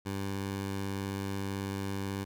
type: tone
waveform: 15% pulse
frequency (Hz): 98.2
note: G2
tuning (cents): +4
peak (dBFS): -27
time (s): 0.05-2.25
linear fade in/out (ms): 20
effects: none